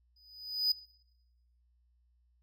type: tone with exponential growth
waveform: triangle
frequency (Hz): 4978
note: D#8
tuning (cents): 0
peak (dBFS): -22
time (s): 0.16-0.72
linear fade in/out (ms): 5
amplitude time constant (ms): 120
effects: noise-tail reverb RT60 0.9 s tail -21 dB re dry + added 60 Hz sine -67 dBFS peak until 2.42 s